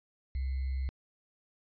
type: tone with sample-and-hold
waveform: sine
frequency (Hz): 66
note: C2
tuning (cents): +16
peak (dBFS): -30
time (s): 0.35-0.89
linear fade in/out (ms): 0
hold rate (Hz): 2100
effects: resampled to 11025 Hz